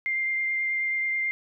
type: tone with vibrato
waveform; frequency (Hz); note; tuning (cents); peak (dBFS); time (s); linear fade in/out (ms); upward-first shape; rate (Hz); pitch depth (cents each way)
sine; 2100; C7; +6; -24; 0.06-1.31; 0; triangle; 9.3; 12
effects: none